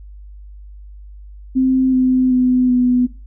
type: tone with pitch steps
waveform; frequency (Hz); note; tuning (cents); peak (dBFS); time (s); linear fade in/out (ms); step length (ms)
sine; 260.7 / 256.5 / 252.4 / 248.4; C4 / C4 / B3 / B3; -6 / -34 / +38 / +10; -11; 1.55-3.07; 20; 380
effects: noise-tail reverb RT60 0.3 s tail -17 dB re dry + added 50 Hz sine -34 dBFS peak until 3.26 s